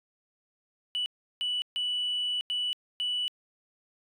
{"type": "tone bursts at uneven times", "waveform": "sine", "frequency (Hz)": 2960, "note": "F#7", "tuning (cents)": 0, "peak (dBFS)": -26, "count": 5, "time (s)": [[0.95, 1.06], [1.41, 1.62], [1.76, 2.41], [2.5, 2.73], [3, 3.28]], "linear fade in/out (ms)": 0, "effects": ["tanh soft clip ceiling -24 dBFS"]}